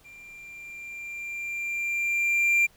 triangle tone with level ramp, 2377 Hz, D7, 20 cents sharp, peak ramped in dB -44 to -16 dBFS, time 0.04-2.67 s, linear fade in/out 20 ms, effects pink hiss -59 dBFS RMS until 2.76 s

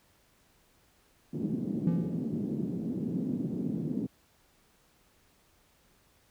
white band-pass noise, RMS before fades -33 dBFS, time 1.33-4.07 s, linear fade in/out 10 ms, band 160 to 270 Hz, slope 24 dB/octave
triangle tone with exponential decay, 169.5 Hz, E3, 49 cents sharp, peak -21 dBFS, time 1.87-2.52 s, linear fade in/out 2 ms, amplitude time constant 140 ms
effects pink hiss -66 dBFS RMS until 6.3 s

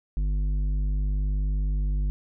sine tone with tanh clipping, 49.77 Hz, G1, 27 cents sharp, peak -24 dBFS, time 0.17-2.1 s, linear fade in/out 0 ms, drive 9 dB, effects none

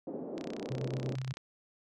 white band-pass noise, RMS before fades -40 dBFS, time 0.07-1.15 s, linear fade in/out 2 ms, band 200 to 490 Hz, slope 24 dB/octave
click train, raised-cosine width 0.2 ms, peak -27 dBFS, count 33, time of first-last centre 0.38-1.371 s, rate 32.3 Hz
sine tone with tremolo, 130.81 Hz, C3, in tune, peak -33 dBFS, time 0.7-1.33 s, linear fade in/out 10 ms, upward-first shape square, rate 8.7 Hz, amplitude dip 30%
effects none

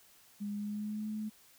sine tone with pitch glide, 204.8 to 214.6 Hz, G#3 to A3, -24 to -43 cents, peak -35 dBFS, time 0.4-1.3 s, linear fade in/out 20 ms, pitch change +81 cents, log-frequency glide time 0.51-1.09 s, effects white hiss -62 dBFS RMS until 1.58 s

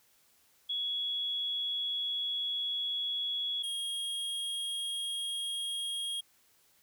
sine / square tone pair in turn, 3358 / 3264 Hz, G#7 / G#7, +18 / -31 cents, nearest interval unison, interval 49 cents, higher first, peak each -31 / -34 dBFS, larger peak first, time 0.69-3.63 / 3.63-6.21 s, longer first, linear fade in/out 10 ms, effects white hiss -67 dBFS RMS until 6.82 s

